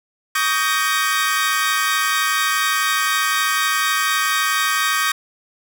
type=chord; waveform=sawtooth; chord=Eb dominant seventh; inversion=third; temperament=equal with one note detuned; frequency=1132.7 / 1244.5 / 1568 / 1864.7 Hz; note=Db6 / Eb6 / G6 / Bb6; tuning=+37 / 0 / 0 / 0 cents; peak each=-19 dBFS; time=0.35-5.12 s; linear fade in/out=5 ms; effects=none